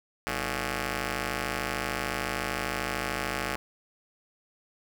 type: ring-modulated tone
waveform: 5% pulse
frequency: 133.4 Hz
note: C3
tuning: 34 cents sharp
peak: -15 dBFS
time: 0.27-3.56 s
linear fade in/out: 0 ms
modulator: 974 Hz
effects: none